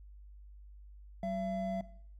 triangle tone pair together, 190 / 675.4 Hz, F#3 / E5, +46 / +42 cents, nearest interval octave + minor seventh, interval 2196 cents, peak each -35 / -34 dBFS, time 1.23-1.81 s, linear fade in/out 2 ms, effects noise-tail reverb RT60 0.6 s tail -17 dB re dry + added 50 Hz sine -50 dBFS peak until 2.19 s

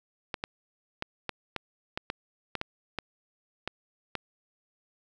clicks, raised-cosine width 0.3 ms, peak -15 dBFS, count 12, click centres 0.342 / 0.439 / 1.024 / 1.293 / 1.563 / 1.975 / 2.101 / 2.553 / 2.614 / 2.987 / 3.676 / 4.153 s, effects 9-bit

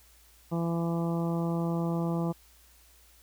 harmonic tone, 168.1 Hz, E3, 34 cents sharp, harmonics 1 / 2 / 3 / 4 / 5 / 6 / 7, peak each -28 / -34 / -38 / -40 / -42 / -44 / -45 dBFS, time 0.51-2.33 s, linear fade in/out 20 ms, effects added 58 Hz sine -60 dBFS peak until 3.22 s + white hiss -60 dBFS RMS until 3.22 s

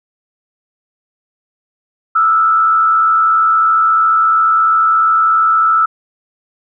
sine tone with frequency modulation, 1318.5 Hz, E6, in tune, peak -8 dBFS, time 2.15-5.86 s, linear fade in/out 10 ms, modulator 88.5 Hz, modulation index 0.54, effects none

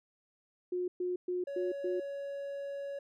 sine tone bursts, 360 Hz, F#4, 47 cents flat, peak -31 dBFS, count 5, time 0.72-2 s, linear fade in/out 5 ms, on 160 ms, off 120 ms
triangle tone, 560 Hz, C#5, 18 cents sharp, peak -35 dBFS, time 1.47-2.99 s, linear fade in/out 5 ms
effects none

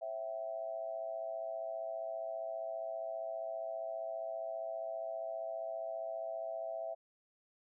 sine tone with amplitude modulation, 659.3 Hz, E5, in tune, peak -34 dBFS, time 0.01-6.95 s, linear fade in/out 20 ms, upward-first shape sine, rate 115 Hz, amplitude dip 80%, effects none

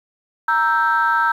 sine chord, E diminished, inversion second, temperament equal, 932.3 / 1318.5 / 1568 Hz, Bb5 / E6 / G6, 0 / 0 / 0 cents, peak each -18 dBFS, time 0.48-1.32 s, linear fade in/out 5 ms, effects tanh soft clip ceiling -7 dBFS + 8-bit

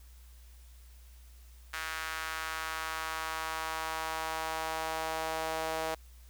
sawtooth tone with high-pass filter sweep, 160 Hz, D#3, 49 cents sharp, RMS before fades -36 dBFS, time 1.73-5.95 s, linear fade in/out 10 ms, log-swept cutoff 1500 to 630 Hz, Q 1.9, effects added 60 Hz sine -51 dBFS peak until 6.29 s + white hiss -63 dBFS RMS until 6.29 s

